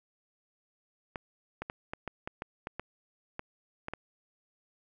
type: clicks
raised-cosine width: 0.5 ms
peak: -21 dBFS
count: 12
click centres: 1.158 / 1.62 / 1.699 / 1.935 / 2.077 / 2.275 / 2.421 / 2.671 / 2.796 / 3.394 / 3.884 / 3.936 s
effects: none